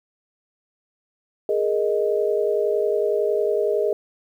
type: chord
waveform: sine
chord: Ab suspended second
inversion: none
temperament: equal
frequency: 415.3 / 466.2 / 622.3 Hz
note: Ab4 / Bb4 / Eb5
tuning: 0 / 0 / 0 cents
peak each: -21 / -24 / -24 dBFS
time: 1.49-3.93 s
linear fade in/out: 2 ms
effects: 9-bit